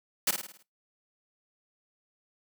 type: noise with echo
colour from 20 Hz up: white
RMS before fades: -25 dBFS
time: 0.27-0.31 s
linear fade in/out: 5 ms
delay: 53 ms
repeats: 6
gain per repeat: -6 dB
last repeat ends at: 0.628 s
effects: noise-tail reverb RT60 0.2 s tail -20 dB re dry + high-pass 150 Hz 12 dB/octave